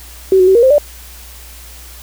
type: tone with pitch steps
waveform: sine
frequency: 380.9 / 368.8 / 381.6 / 470.4 / 523 / 587 Hz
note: G4 / F#4 / G4 / A#4 / C5 / D5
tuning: -50 / -6 / -47 / +16 / -1 / -1 cents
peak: -5 dBFS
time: 0.32-0.782 s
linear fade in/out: 2 ms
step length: 77 ms
effects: added 60 Hz sine -35 dBFS peak until 2.02 s + white hiss -37 dBFS RMS until 2.02 s